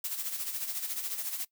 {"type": "noise with tremolo", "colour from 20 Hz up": "blue", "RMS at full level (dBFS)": -33, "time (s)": [0.04, 1.45], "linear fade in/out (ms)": 5, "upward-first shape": "sine", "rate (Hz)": 14, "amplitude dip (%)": 60, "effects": ["noise-tail reverb RT60 0.1 s tail -20 dB re dry"]}